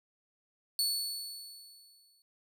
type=tone with exponential decay; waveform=sawtooth; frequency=4435 Hz; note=C#8; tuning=in tune; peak=-24 dBFS; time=0.79-2.22 s; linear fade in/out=1 ms; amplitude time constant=310 ms; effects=none

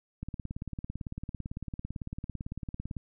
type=click train; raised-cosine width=5 ms; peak=-24 dBFS; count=50; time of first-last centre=0.23-2.967 s; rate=17.9 Hz; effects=none

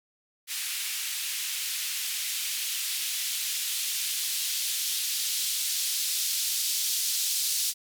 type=noise with band-pass filter sweep; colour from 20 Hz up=violet; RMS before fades=-30 dBFS; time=0.47-7.74 s; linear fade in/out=50 ms; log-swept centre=2300 to 4300 Hz; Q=1.2; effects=none

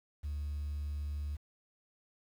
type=tone; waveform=sine; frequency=73.3 Hz; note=D2; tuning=3 cents flat; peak=-33 dBFS; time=0.23-1.37 s; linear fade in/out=20 ms; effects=tanh soft clip ceiling -33 dBFS + 10-bit

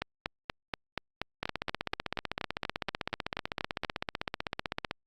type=two click trains; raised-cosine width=0.3 ms; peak=-15 / -15 dBFS; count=17 / 56; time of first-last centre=0.02-3.848 / 1.43-4.911 s; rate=4.18 / 15.8 Hz; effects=Opus 48 kbps

